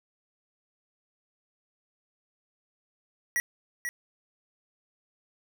square tone with echo, 1928 Hz, B6, 42 cents flat, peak -25 dBFS, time 3.36-3.4 s, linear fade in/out 0 ms, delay 490 ms, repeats 1, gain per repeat -6 dB, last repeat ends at 3.89 s, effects none

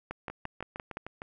two click trains, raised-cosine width 0.5 ms, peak -24 / -21 dBFS, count 7 / 6, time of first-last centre 0.3-1.219 / 0.11-0.971 s, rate 6.53 / 5.81 Hz, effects none

